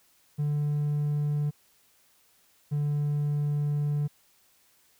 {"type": "tone pair in turn", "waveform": "triangle", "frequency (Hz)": [147.3, 146.56], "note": ["D3", "D3"], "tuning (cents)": [6, -3], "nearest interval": "unison", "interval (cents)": 9, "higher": "first", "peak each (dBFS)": -22, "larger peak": "neither", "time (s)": [[0.38, 1.51], [2.71, 4.08]], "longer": "second", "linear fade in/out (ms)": 20, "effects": ["tanh soft clip ceiling -18 dBFS", "white hiss -64 dBFS RMS until 4.99 s"]}